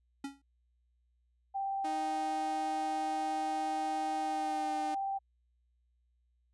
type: tone with exponential decay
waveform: square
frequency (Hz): 277.2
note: C#4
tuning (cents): 0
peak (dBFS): -35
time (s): 0.24-0.42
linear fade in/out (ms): 5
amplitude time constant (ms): 38
type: tone with vibrato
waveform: sine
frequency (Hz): 784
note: G5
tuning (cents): 0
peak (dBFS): -32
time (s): 1.54-5.19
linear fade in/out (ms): 20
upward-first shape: triangle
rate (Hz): 17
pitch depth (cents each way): 10
type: tone with pitch glide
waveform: sawtooth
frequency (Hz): 311.1 to 303.8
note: D#4 to D#4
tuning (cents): 0 to -41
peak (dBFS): -35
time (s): 1.84-4.95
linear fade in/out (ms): 10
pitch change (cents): -41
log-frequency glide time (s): 4.18-4.74
effects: added 60 Hz sine -70 dBFS peak until 6.53 s + resampled to 24000 Hz